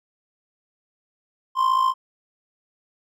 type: tone with amplitude modulation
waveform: triangle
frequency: 1046.5 Hz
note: C6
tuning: in tune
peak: -12 dBFS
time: 1.55-1.94 s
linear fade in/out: 50 ms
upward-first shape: sine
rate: 55 Hz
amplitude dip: 65%
effects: none